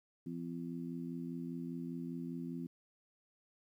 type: harmonic tone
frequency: 85 Hz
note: F2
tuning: 46 cents flat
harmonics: 2 / 3 / 4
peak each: -43 / -42 / -49 dBFS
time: 0.26-2.67 s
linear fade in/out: 5 ms
effects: 12-bit